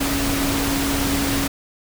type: tone in noise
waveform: sine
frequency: 277.5 Hz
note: C#4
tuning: 2 cents sharp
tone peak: -22 dBFS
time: 0-1.48 s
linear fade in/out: 10 ms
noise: pink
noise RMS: -23 dBFS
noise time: 0-1.48 s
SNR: -2 dB
effects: none